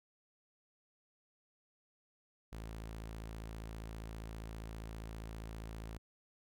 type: tone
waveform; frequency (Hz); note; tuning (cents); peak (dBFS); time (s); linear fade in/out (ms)
sawtooth; 55; A1; 0; -40; 2.52-5.98; 10
effects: none